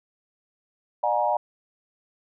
sine tone cluster, 602 / 721 / 832 / 945 Hz, D5 / F#5 / G#5 / A#5, +43 / -45 / +3 / +23 cents, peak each -26 dBFS, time 1.03-1.37 s, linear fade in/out 5 ms, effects none

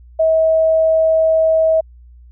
sine tone, 642 Hz, E5, 46 cents flat, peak -10 dBFS, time 0.19-1.81 s, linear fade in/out 10 ms, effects added 60 Hz sine -39 dBFS peak until 2.31 s

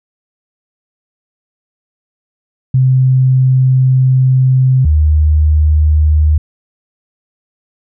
sine tone pair in turn, 130 / 76.48 Hz, C3 / D#2, -11 / -29 cents, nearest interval major sixth, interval 918 cents, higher first, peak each -6 dBFS, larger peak neither, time 2.74-4.85 / 4.85-6.38 s, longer first, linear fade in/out 5 ms, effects none

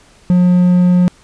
triangle tone, 179.1 Hz, F3, 44 cents sharp, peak -5 dBFS, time 0.3-1.08 s, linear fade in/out 0 ms, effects pink hiss -47 dBFS RMS until 1.23 s + resampled to 22050 Hz

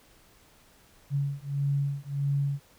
sine beating tone pair, 140 / 141.6 Hz, C#3 / C#3, +18 / +37 cents, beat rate 1.6 Hz, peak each -29 dBFS, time 1.1-2.6 s, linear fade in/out 50 ms, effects pink hiss -59 dBFS RMS until 2.78 s

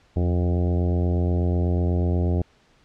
harmonic tone with a mistuned harmonic, 88.2 Hz, F2, 18 cents sharp, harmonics 1 / 2 / 3 / 4 / 5 / 6 / 7 / 8 / 9, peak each -20 / -27 / -31 / -31 / -34 / -39 / -37 / -41 / -44 dBFS, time 0.16-2.42 s, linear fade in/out 5 ms, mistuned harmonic 1, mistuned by -91 cents, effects pink hiss -59 dBFS RMS until 2.84 s + low-pass 5000 Hz 12 dB/octave

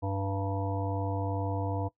harmonic tone with a mistuned harmonic, 98 Hz, G2, in tune, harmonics 1 / 3 / 5 / 7 / 9 / 10, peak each -31 / -36 / -38 / -39 / -41 / -41 dBFS, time 0.02-1.89 s, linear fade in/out 20 ms, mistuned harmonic 10, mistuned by -28 cents, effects noise-tail reverb RT60 0.1 s tail -18 dB re dry

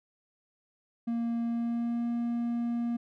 triangle tone with pitch glide, 233.1 to 236.2 Hz, A#3 to A#3, 0 to +23 cents, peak -26 dBFS, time 1.07-2.97 s, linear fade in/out 10 ms, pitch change +23 cents, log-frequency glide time 1.44-2.07 s, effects none

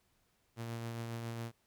sawtooth tone with tremolo, 116 Hz, A#2, 8 cents flat, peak -34 dBFS, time 0.56-1.52 s, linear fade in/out 50 ms, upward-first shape triangle, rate 7.3 Hz, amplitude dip 30%, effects pink hiss -75 dBFS RMS until 1.66 s

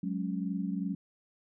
sine chord, F# suspended second, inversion none, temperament equal, 185 / 207.7 / 277.2 Hz, F#3 / G#3 / C#4, 0 / 0 / 0 cents, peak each -33 / -36 / -37 dBFS, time 0.03-0.95 s, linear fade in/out 5 ms, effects none

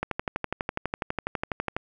click train, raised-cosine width 0.5 ms, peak -12 dBFS, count 22, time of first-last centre 0.03-1.766 s, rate 12.1 Hz, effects none

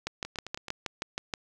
two click trains, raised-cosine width 0.2 ms, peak -22 / -14 dBFS, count 5 / 9, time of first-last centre 0.25-0.683 / 0.07-1.338 s, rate 9.24 / 6.31 Hz, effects none

